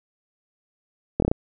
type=slowing click train; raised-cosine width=2 ms; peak=-6 dBFS; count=5; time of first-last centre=1.2-1.315 s; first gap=23 ms; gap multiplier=1.15; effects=none